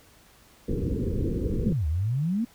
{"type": "low-pass noise", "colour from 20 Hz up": "pink", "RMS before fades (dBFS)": -27, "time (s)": [0.68, 1.73], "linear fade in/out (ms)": 5, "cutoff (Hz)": 500, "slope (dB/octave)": 96}
{"type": "exponential two-way sweep", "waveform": "sine", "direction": "down then up", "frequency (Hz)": [246.9, 72, 244.5], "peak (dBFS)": -23, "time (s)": [1.65, 2.45], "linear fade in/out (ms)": 10, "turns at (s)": 1.87}
{"effects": ["pink hiss -56 dBFS RMS until 2.54 s"]}